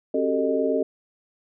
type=tone cluster; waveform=sine; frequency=269.4 / 377.7 / 397.1 / 445.2 / 615 Hz; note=C#4 / F#4 / G4 / A4 / D#5; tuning=-49 / +36 / +22 / +20 / -20 cents; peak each=-26 / -29 / -30 / -24 / -26 dBFS; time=0.14-0.83 s; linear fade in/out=5 ms; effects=none